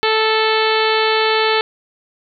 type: harmonic tone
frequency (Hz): 439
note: A4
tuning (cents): -4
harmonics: 1 / 2 / 3 / 4 / 5 / 6 / 7 / 8 / 9 / 10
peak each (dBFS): -17 / -20 / -22 / -23 / -24 / -25 / -25 / -26 / -27 / -27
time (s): 0.03-1.61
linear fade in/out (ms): 0
effects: none